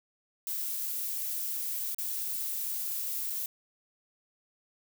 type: noise with dropouts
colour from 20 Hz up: violet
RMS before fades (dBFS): -34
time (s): 0.47-3.46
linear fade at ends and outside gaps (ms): 1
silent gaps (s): 1.946-1.984 / 3.299-3.303
effects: none